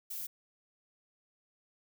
violet noise, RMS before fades -40 dBFS, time 0.1-0.27 s, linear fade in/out 10 ms, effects none

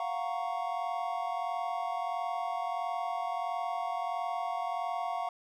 triangle chord, Gb major seventh, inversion third, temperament equal, 698.5 / 740 / 932.3 / 1108.7 Hz, F5 / Gb5 / Bb5 / Db6, 0 / 0 / 0 / 0 cents, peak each -33 / -35 / -38 / -37 dBFS, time 0-5.29 s, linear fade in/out 2 ms, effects none

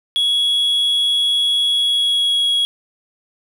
sine tone with pitch glide, 3348 to 3321 Hz, G#7 to G#7, +13 to -1 cents, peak -11 dBFS, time 0.16-2.65 s, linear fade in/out 0 ms, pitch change -14 cents, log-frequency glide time 1.71-2.49 s, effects tanh soft clip ceiling -13 dBFS + 7-bit

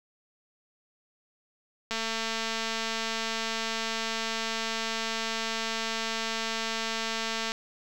click train, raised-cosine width 0.2 ms, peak -14 dBFS, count 1263, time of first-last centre 1.91-7.519 s, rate 225 Hz, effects 9-bit

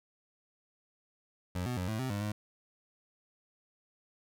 25% pulse tone with pitch steps, 89.8 / 124 / 90.5 / 109.6 / 130.3 / 101.9 / 105 Hz, F2 / B2 / F#2 / A2 / C3 / G#2 / G#2, +49 / +7 / -38 / -6 / -7 / -32 / +19 cents, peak -29 dBFS, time 1.55-2.32 s, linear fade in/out 5 ms, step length 110 ms, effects none

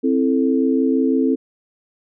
sine chord, A minor, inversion first, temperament just, 264 / 330 / 440 Hz, C4 / E4 / A4, +16 / +2 / 0 cents, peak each -16 / -21 / -21 dBFS, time 0.03-1.36 s, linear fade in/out 20 ms, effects none

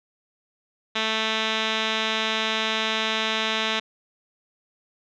5% pulse tone with low-pass filter, 220 Hz, A3, in tune, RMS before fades -25 dBFS, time 0.95-3.8 s, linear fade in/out 10 ms, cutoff 3900 Hz, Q 7.9, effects none

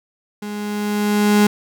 35% pulse tone with level ramp, 207.7 Hz, G#3, in tune, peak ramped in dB -25 to -8 dBFS, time 0.42-1.47 s, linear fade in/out 5 ms, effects none

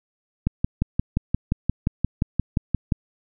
click train, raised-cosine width 5 ms, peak -7 dBFS, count 15, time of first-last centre 0.47-2.922 s, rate 5.71 Hz, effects none

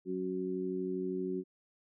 harmonic tone, 92.6 Hz, F#2, 2 cents sharp, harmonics 2 / 3 / 4, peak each -39 / -39 / -35 dBFS, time 0.05-1.44 s, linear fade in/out 50 ms, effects none

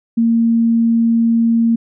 sine tone, 230 Hz, A#3, 23 cents flat, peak -10 dBFS, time 0.17-1.76 s, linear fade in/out 10 ms, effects none

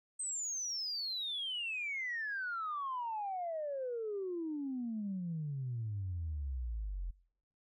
sine exponential sweep, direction down, 8372 to 42.2 Hz, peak -35 dBFS, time 0.19-7.11 s, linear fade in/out 10 ms, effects noise-tail reverb RT60 0.7 s tail -24 dB re dry + tanh soft clip ceiling -31 dBFS

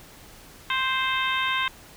harmonic tone, 523.3 Hz, C5, in tune, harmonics 2 / 3 / 4 / 5 / 6 / 7, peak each -27 / -29 / -30 / -31 / -32 / -32 dBFS, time 0.7-1.68 s, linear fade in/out 2 ms, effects pink hiss -48 dBFS RMS until 1.96 s

